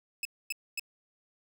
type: tone bursts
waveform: sawtooth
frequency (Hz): 2600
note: E7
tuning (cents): -24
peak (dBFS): -28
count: 3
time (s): 0.23-0.796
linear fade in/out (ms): 2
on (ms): 22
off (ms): 250
effects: none